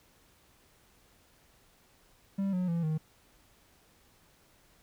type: tone with pitch steps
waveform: triangle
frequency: 196 / 181.82 / 168.67 / 156.47 Hz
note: G3 / F#3 / E3 / D#3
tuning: 0 / -30 / +40 / +10 cents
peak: -26 dBFS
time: 2.38-2.98 s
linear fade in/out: 10 ms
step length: 150 ms
effects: pink hiss -64 dBFS RMS until 4.82 s